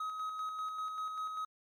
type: tone with tremolo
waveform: triangle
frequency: 1268 Hz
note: D#6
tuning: 32 cents sharp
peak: -33 dBFS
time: 0-1.45 s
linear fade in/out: 5 ms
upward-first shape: square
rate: 5.1 Hz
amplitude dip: 35%
effects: MP3 64 kbps